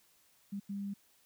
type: tone bursts at uneven times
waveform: sine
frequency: 200 Hz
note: G3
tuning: 35 cents sharp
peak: -36 dBFS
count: 2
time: 0.52-0.6 / 0.69-0.94 s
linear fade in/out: 10 ms
effects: white hiss -68 dBFS RMS until 1.25 s